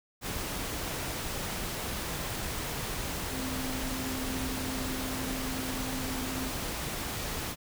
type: tone in noise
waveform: sine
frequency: 259.8 Hz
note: C4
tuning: 12 cents flat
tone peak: -36 dBFS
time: 3.29-6.52 s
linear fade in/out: 50 ms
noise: pink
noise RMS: -35 dBFS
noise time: 0.21-7.56 s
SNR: -4 dB
effects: none